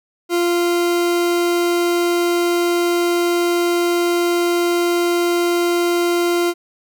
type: tone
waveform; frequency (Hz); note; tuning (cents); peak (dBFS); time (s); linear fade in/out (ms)
40% pulse; 347.1; F4; -11; -14; 0.29-6.54; 50
effects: none